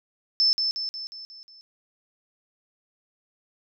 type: tone with echo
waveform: sine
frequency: 5274 Hz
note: E8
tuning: in tune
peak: -17 dBFS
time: 0.4-0.53 s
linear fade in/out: 0 ms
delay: 180 ms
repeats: 6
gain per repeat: -5 dB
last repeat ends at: 1.61 s
effects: none